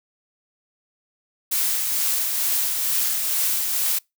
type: noise with tremolo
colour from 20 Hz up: blue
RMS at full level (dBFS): -21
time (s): 1.51-3.99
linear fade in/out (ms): 10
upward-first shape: triangle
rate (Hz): 2.2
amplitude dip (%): 35
effects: noise-tail reverb RT60 0.2 s tail -26 dB re dry